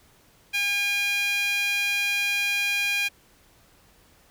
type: tone with high-pass filter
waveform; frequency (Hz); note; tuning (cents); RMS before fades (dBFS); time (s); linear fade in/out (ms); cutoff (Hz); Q
sawtooth; 810; G#5; -43; -25; 0.53-3.09; 20; 2300; 4.3
effects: pink hiss -58 dBFS RMS until 4.3 s